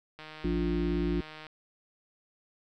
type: click train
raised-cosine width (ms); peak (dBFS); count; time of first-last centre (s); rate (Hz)
0.3; -29; 199; 0.19-1.467; 155
type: harmonic tone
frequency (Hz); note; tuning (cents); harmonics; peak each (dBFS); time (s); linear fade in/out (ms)
58.4; A#1; +4; 1 / 3 / 5 / 6; -32 / -32 / -32 / -32; 0.44-1.21; 5
effects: none